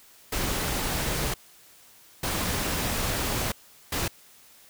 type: noise bursts at uneven times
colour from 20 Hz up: pink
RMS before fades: -28 dBFS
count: 3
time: 0.32-1.34 / 2.23-3.52 / 3.92-4.08 s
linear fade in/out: 5 ms
effects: white hiss -54 dBFS RMS until 4.69 s